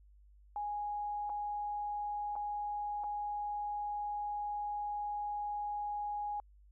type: tone with dropouts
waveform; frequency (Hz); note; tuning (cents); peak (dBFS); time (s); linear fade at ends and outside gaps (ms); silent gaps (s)
sine; 828; G#5; -5; -35; 0.56-6.4; 1; 1.295-1.299 / 2.355-2.362 / 3.037-3.041
effects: added 50 Hz sine -58 dBFS peak until 6.71 s

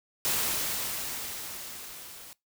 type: noise with level ramp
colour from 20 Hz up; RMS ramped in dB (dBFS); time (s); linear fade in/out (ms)
white; -27 to -47; 0.25-2.33; 0
effects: noise-tail reverb RT60 0.2 s tail -23 dB re dry

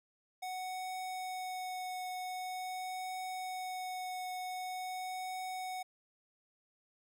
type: tone with vibrato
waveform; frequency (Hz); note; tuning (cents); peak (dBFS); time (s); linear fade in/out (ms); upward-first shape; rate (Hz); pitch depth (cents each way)
square; 740; F#5; 0; -39; 0.42-5.83; 10; triangle; 0.45; 11
effects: none

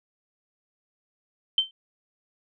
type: tone with exponential decay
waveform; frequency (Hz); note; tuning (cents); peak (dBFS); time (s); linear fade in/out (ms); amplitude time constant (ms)
sine; 3106; G7; -17; -14; 1.58-1.71; 2; 27
effects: none

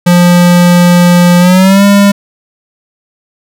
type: tone with pitch glide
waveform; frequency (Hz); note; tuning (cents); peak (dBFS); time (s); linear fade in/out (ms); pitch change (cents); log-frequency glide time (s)
square; 175.9 to 200.9; F3 to G3; +13 to +43; -3; 0.06-2.12; 10; +230; 1.39-1.84
effects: none

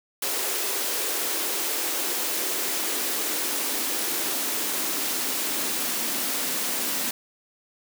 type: noise with high-pass filter sweep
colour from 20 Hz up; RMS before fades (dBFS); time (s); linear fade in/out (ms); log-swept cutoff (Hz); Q
white; -27; 0.22-7.11; 5; 390 to 240; 2.6
effects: none

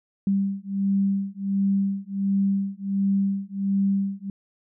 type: beating tone pair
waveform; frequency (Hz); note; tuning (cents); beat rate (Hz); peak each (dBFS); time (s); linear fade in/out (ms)
sine; 196 / 197.4; G3 / G3; 0 / +12; 1.4; -24; 0.27-4.3; 2
effects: none

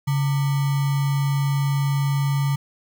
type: tone with sample-and-hold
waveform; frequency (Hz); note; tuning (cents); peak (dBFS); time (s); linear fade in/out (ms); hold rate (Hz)
sine; 140; C#3; +18; -18; 0.07-2.56; 10; 1050
effects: none

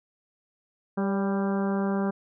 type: harmonic tone with a mistuned harmonic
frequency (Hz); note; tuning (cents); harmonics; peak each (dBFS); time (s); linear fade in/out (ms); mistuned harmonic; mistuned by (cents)
197.2; G3; +11; 1 / 2 / 3 / 4 / 5 / 6 / 7 / 8; -25 / -31 / -35 / -37 / -39 / -41 / -42 / -43; 0.97-2.11; 10; 3; -33
effects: none

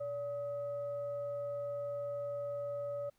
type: tone with frequency modulation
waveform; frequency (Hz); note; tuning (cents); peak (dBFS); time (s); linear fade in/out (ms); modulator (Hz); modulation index
sine; 574; D5; -40; -36; 0-3.1; 10; 693; 0.3
effects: pink hiss -75 dBFS RMS until 3.18 s

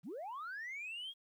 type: linear sweep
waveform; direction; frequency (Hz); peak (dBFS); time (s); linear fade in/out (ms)
sine; up; 129 to 3318; -40; 0.03-1.14; 50
effects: tanh soft clip ceiling -39 dBFS + 12-bit

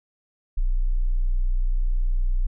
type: tone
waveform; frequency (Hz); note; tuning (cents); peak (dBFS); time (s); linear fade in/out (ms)
sine; 30.55; B0; -18; -18; 0.57-2.47; 10
effects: none

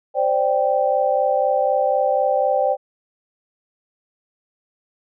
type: chord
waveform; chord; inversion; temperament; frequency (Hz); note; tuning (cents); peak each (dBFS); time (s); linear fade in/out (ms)
sine; C suspended second; none; equal; 523.3 / 587.3 / 784; C5 / D5 / G5; 0 / 0 / 0; -20; 0.14-2.77; 50
effects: none

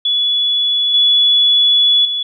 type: tone with level steps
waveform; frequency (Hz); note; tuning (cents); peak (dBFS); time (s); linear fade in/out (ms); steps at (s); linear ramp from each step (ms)
sine; 3413; G#7; +47; -12 / -8 / -16; 0.05-2.23; 5; 0.94 / 2.05; 2
effects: none

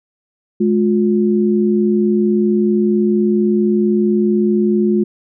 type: tone pair together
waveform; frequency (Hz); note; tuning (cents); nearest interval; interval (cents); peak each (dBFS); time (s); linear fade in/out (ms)
sine; 211.7 / 356.1; G#3 / F4; +33 / +34; major sixth; 901; -13 / -15; 0.6-5.04; 10
effects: none

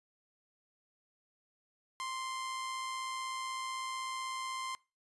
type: tone with amplitude modulation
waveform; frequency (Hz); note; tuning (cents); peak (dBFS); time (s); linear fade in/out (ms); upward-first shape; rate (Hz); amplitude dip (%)
sawtooth; 1046.5; C6; 0; -32; 2-4.75; 0; sine; 116; 30
effects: noise-tail reverb RT60 0.3 s tail -23 dB re dry + resampled to 24000 Hz

